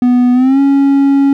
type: tone with pitch glide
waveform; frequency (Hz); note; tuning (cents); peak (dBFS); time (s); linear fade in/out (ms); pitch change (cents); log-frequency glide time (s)
triangle; 246.9 to 277.1; B3 to C#4; 0 to -1; -4; 0.02-1.33; 2; +199; 0.33-0.6
effects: none

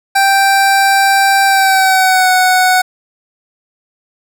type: tone with pitch glide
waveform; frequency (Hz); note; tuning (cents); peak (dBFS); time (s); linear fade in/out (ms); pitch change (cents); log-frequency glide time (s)
25% pulse; 784 to 740; G5 to F#5; 0 to 0; -4; 0.15-2.82; 10; -100; 1.46-2.3
effects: none

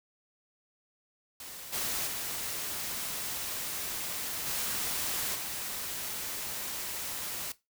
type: noise with level steps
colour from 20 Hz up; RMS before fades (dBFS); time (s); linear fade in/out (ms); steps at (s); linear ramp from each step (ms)
white; -44 / -33 / -36 / -33 / -37; 1.4-7.52; 2; 1.72 / 2.06 / 4.46 / 5.34; 20
effects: noise-tail reverb RT60 0.2 s tail -17 dB re dry

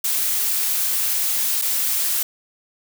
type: noise with dropouts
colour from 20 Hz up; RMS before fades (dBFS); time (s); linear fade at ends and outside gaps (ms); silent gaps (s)
blue; -21; 0.04-2.23; 5; 1.616-1.62
effects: none

